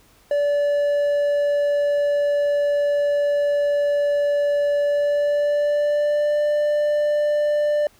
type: tone with pitch glide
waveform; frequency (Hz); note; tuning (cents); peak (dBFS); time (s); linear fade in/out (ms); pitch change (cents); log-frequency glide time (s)
triangle; 578 to 592.5; D5 to D5; -28 to +15; -15; 0.31-7.87; 2; +43; 4.82-6.42
effects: pink hiss -55 dBFS RMS until 7.99 s